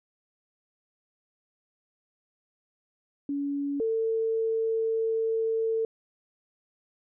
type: tone pair in turn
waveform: sine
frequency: 283.1 / 448.4 Hz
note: C#4 / A4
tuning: +37 / +33 cents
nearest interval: minor sixth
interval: 796 cents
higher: second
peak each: -27 / -24 dBFS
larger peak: second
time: 3.29-3.8 / 3.8-5.85 s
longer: second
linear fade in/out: 2 ms
effects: none